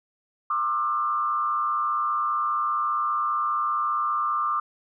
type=tone with frequency modulation; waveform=sine; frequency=1197 Hz; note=D6; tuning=33 cents sharp; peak=-22 dBFS; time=0.5-4.6 s; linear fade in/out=5 ms; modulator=115 Hz; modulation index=0.87; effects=none